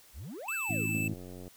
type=exponential two-way sweep; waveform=triangle; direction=up then down; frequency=49 to 1646 to 161.9 Hz; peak=-38 dBFS; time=0.13-1.02 s; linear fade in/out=50 ms; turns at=0.54 s
type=tone; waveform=square; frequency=2637 Hz; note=E7; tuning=in tune; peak=-33 dBFS; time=0.48-1.08 s; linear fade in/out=5 ms
type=harmonic tone; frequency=54 Hz; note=A1; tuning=32 cents flat; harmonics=2 / 3 / 4 / 5 / 6; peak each=-35 / -37 / -38 / -39 / -40 dBFS; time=0.69-1.14 s; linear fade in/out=10 ms
type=click train; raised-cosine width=2 ms; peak=-33 dBFS; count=49; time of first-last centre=0.95-1.479 s; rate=90.7 Hz
effects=white hiss -58 dBFS RMS until 1.56 s